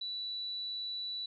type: tone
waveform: sine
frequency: 3951 Hz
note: B7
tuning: in tune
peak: -36 dBFS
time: 0.01-1.26 s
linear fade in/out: 5 ms
effects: none